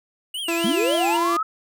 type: tone with vibrato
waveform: square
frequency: 2830 Hz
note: F7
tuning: 22 cents sharp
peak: -27 dBFS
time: 0.34-1.17 s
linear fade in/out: 5 ms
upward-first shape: triangle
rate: 3.7 Hz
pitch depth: 270 cents each way
type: tone with pitch glide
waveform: sawtooth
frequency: 336.2 to 340.5 Hz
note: E4 to F4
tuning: +34 to -44 cents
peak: -18 dBFS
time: 0.48-1.37 s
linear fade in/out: 5 ms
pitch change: +22 cents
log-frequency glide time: 0.7-1.1 s
type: linear sweep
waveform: sine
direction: up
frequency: 185 to 1318.5 Hz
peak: -20 dBFS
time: 0.64-1.43 s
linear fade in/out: 5 ms
effects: none

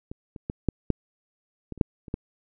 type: clicks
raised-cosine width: 3 ms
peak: -23 / -26 / -16 / -9 / -8 / -21 / -30 / -6 / -28 / -14 dBFS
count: 10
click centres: 0.115 / 0.362 / 0.499 / 0.687 / 0.903 / 1.723 / 1.777 / 1.812 / 2.082 / 2.141 s
effects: none

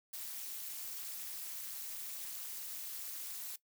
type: noise with amplitude modulation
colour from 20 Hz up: blue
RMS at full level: -40 dBFS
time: 0.13-3.56 s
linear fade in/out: 5 ms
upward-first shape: sine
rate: 286 Hz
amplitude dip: 95%
effects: noise-tail reverb RT60 0.1 s tail -18 dB re dry

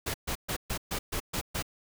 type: noise bursts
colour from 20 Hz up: pink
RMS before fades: -32 dBFS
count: 8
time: 0.06-1.626 s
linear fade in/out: 10 ms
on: 82 ms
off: 130 ms
effects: none

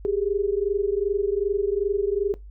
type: tone pair together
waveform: sine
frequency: 392 / 414.6 Hz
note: G4 / G#4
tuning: 0 / -3 cents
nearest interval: minor second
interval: 97 cents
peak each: -24 dBFS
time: 0.05-2.34 s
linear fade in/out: 0 ms
effects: noise-tail reverb RT60 0.2 s tail -20 dB re dry + added 50 Hz sine -39 dBFS peak until 2.5 s

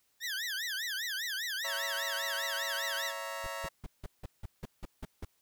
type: tone with vibrato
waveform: 20% pulse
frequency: 1729 Hz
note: A6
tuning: 31 cents flat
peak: -29 dBFS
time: 0.2-3.13 s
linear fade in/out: 50 ms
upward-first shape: triangle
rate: 5 Hz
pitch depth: 270 cents each way
type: chord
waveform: 20% pulse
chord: A# diminished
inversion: first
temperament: equal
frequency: 554.4 / 659.3 / 932.3 Hz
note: C#5 / E5 / A#5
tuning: 0 / 0 / 0 cents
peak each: -37 dBFS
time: 1.64-3.69 s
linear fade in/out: 10 ms
type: noise bursts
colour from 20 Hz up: brown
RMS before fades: -39 dBFS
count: 10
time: 3.44-5.25 s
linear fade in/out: 5 ms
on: 28 ms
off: 170 ms
effects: white hiss -73 dBFS RMS until 5.41 s

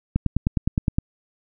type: click train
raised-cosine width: 5 ms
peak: -7 dBFS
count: 9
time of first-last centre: 0.16-0.985 s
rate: 9.7 Hz
effects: none

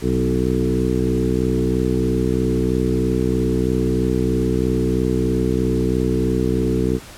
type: harmonic tone with a mistuned harmonic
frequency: 63.1 Hz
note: B1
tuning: 38 cents sharp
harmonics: 1 / 2 / 3 / 4 / 5 / 6 / 7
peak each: -24 / -24 / -24 / -24 / -24 / -24 / -24 dBFS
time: 0.01-7 s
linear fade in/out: 50 ms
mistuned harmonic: 3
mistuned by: -20 cents
effects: pink hiss -39 dBFS RMS until 7.17 s + low-pass 12000 Hz 12 dB/octave

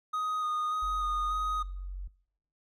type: tone with vibrato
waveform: triangle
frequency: 1242 Hz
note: D#6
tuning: 3 cents flat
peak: -27 dBFS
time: 0.13-1.63 s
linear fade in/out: 10 ms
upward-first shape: square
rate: 1.7 Hz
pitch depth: 14 cents each way
type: tone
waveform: sine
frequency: 46.25 Hz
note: F#1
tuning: in tune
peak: -35 dBFS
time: 0.82-2.08 s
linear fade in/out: 10 ms
effects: noise-tail reverb RT60 0.7 s tail -23 dB re dry

